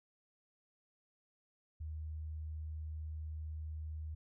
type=tone; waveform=sine; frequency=77.78 Hz; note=D#2; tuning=in tune; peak=-40 dBFS; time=1.8-4.15 s; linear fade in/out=10 ms; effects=none